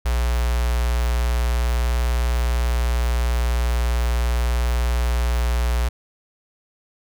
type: tone with notch filter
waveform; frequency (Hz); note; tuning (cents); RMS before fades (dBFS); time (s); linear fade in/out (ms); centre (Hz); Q
square; 59.9; A#1; +48; -20; 0.05-5.89; 10; 240; 0.52
effects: none